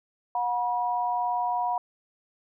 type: tone pair together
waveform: sine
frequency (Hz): 724.4 / 967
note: F#5 / B5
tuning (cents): -37 / -37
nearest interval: perfect fourth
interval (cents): 500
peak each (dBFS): -27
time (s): 0.35-1.78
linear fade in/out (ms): 2
effects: none